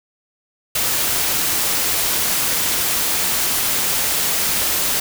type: noise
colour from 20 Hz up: white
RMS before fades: -19 dBFS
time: 0.75-5 s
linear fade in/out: 5 ms
effects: none